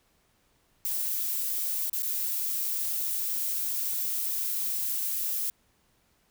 violet noise with dropouts, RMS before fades -30 dBFS, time 0.85-5.5 s, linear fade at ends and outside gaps 0 ms, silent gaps 1.897-1.931 / 2.022-2.031 s, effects pink hiss -68 dBFS RMS until 6.3 s

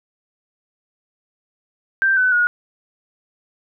sine tone with pitch steps, 1570 / 1506.9 / 1446.4 Hz, G6 / F#6 / F#6, +2 / +31 / -40 cents, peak -13 dBFS, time 2.02-2.47 s, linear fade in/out 0 ms, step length 150 ms, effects none

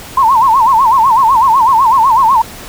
sine tone with vibrato, 981 Hz, B5, 12 cents flat, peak -5 dBFS, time 0.17-2.42 s, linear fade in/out 5 ms, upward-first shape sine, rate 8 Hz, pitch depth 200 cents each way, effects pink hiss -30 dBFS RMS until 2.68 s

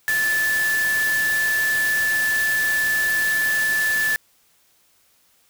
sine tone in noise, 1744 Hz, A6, 16 cents flat, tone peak -18 dBFS, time 0.08-4.16 s, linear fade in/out 0 ms, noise white, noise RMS -29 dBFS, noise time 0.08-4.16 s, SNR +8 dB, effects white hiss -60 dBFS RMS until 5.49 s

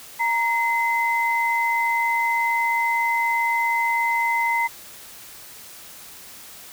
sine tone pair together, 934 / 2051 Hz, A#5 / C7, +3 / -35 cents, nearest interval octave + major second, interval 1362 cents, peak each -21 / -22 dBFS, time 0.19-4.68 s, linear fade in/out 20 ms, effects white hiss -42 dBFS RMS until 6.72 s

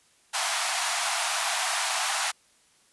pink high-pass noise, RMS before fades -27 dBFS, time 0.33-2.32 s, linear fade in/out 20 ms, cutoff 660 Hz, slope 96 dB/octave, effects white hiss -62 dBFS RMS until 2.92 s + resampled to 24000 Hz

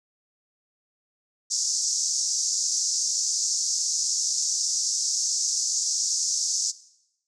white band-pass noise, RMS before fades -26 dBFS, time 1.5-6.72 s, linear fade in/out 20 ms, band 5200 to 7000 Hz, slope 48 dB/octave, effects noise-tail reverb RT60 0.8 s tail -18 dB re dry

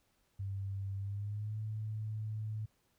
sine tone with pitch glide, 98 to 108.11 Hz, G2 to A2, 0 to -30 cents, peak -36 dBFS, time 0.39-2.66 s, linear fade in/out 10 ms, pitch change +170 cents, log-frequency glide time 0.97-1.58 s, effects pink hiss -75 dBFS RMS until 2.98 s

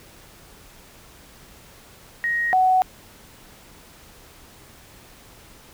sine tone pair in turn, 1879 / 745.7 Hz, A#6 / F#5, +13 / +13 cents, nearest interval octave + major third, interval 1600 cents, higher first, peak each -20 / -14 dBFS, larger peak second, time 2.24-2.53 / 2.53-2.82 s, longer neither, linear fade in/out 0 ms, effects pink hiss -48 dBFS RMS until 5.73 s

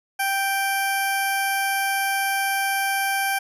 10% pulse tone with notch filter, 784 Hz, G5, in tune, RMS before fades -23 dBFS, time 0.19-3.39 s, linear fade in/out 10 ms, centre 3900 Hz, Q 0.83, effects resampled to 32000 Hz

